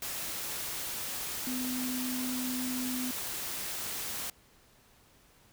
sine tone in noise, 253 Hz, B3, 42 cents sharp, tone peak -33 dBFS, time 1.47-3.11 s, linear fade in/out 2 ms, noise white, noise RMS -37 dBFS, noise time 0.02-4.3 s, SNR +1 dB, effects pink hiss -62 dBFS RMS until 5.52 s

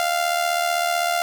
sawtooth tone with amplitude modulation, 696 Hz, F5, 6 cents flat, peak -13 dBFS, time 0-1.22 s, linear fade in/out 0 ms, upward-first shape sine, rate 75.8 Hz, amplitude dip 60%, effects none

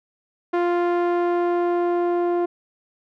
sawtooth tone with low-pass filter sweep, 349.2 Hz, F4, in tune, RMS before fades -21 dBFS, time 0.53-2.46 s, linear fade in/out 10 ms, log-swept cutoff 1500 to 760 Hz, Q 0.76, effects none

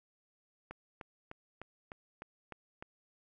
click train, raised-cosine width 0.5 ms, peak -29 dBFS, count 8, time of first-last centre 0.71-2.825 s, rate 3.31 Hz, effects none

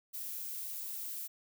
violet noise, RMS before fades -41 dBFS, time 0.13-1.28 s, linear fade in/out 20 ms, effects none

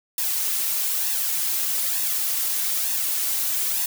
blue noise with flanger, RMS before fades -24 dBFS, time 0.18-3.86 s, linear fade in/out 2 ms, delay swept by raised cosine 1.1 to 3.8 ms, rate 1.1 Hz, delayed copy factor +0.6, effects none

